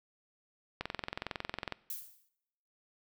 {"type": "click train", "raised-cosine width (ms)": 0.3, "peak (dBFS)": -19, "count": 21, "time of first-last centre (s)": [0.81, 1.723], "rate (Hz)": 21.9}
{"type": "noise with exponential decay", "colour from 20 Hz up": "violet", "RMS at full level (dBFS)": -37, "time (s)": [1.9, 2.29], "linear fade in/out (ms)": 2, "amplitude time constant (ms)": 83}
{"effects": ["noise-tail reverb RT60 0.9 s tail -22 dB re dry"]}